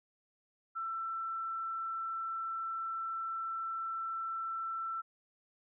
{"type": "tone", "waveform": "sine", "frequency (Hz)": 1337, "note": "E6", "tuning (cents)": 24, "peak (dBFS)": -35, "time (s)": [0.75, 5.02], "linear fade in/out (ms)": 20, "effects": []}